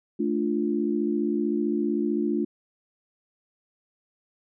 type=chord; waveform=sine; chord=D minor; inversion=second; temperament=equal; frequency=220 / 293.7 / 349.2 Hz; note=A3 / D4 / F4; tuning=0 / 0 / 0 cents; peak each=-27 dBFS; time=0.19-2.45 s; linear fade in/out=10 ms; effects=none